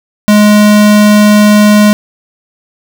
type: tone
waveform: square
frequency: 209.2 Hz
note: G#3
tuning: 13 cents sharp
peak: -3 dBFS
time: 0.28-1.93 s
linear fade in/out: 0 ms
effects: none